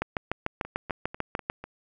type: two click trains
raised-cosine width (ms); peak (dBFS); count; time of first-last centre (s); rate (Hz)
0.5; -23 / -12; 5 / 11; 0.65-1.64 / 0.02-1.499; 4.04 / 6.76
effects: none